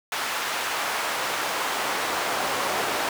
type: noise with high-pass filter sweep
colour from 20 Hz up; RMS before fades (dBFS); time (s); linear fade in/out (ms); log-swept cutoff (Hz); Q
brown; -27; 0.12-3.09; 2; 1200 to 680; 0.86
effects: none